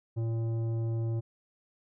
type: tone with tanh clipping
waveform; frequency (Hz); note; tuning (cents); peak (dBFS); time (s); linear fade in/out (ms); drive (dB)
triangle; 114.1; A#2; -37; -30; 0.16-1.21; 20; 15
effects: none